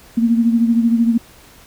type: beating tone pair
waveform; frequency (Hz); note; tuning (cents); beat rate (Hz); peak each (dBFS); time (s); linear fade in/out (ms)
sine; 230 / 243; A#3 / B3; -23 / -28; 13; -12 / -19; 0.17-1.18; 10
effects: pink hiss -45 dBFS RMS until 1.66 s